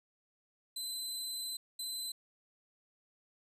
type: tone bursts at uneven times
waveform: 25% pulse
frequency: 4042 Hz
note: B7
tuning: 39 cents sharp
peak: -33 dBFS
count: 2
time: 0.76-1.57 / 1.79-2.12 s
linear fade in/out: 5 ms
effects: none